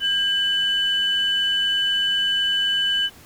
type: tone pair together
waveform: sine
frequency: 1607 / 2996 Hz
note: G6 / F#7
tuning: +43 / +21 cents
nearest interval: major seventh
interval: 1078 cents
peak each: -24 / -18 dBFS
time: 0-3.1 s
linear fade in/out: 50 ms
effects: tanh soft clip ceiling -13 dBFS + pink hiss -47 dBFS RMS until 3.25 s